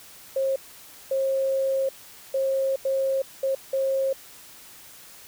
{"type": "tone bursts at uneven times", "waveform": "sine", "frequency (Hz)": 537, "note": "C5", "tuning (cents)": 45, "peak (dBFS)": -21, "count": 6, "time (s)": [[0.36, 0.56], [1.11, 1.89], [2.34, 2.76], [2.85, 3.22], [3.43, 3.55], [3.73, 4.13]], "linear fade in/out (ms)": 5, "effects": ["white hiss -47 dBFS RMS until 5.27 s"]}